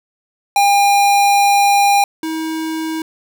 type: tone pair in turn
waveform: square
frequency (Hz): 805 / 319.5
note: G5 / D#4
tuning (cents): +46 / +46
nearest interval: octave + major third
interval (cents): 1600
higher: first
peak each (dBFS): -10 / -20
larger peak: first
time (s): 0.56-2.04 / 2.23-3.02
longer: first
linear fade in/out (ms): 2
effects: none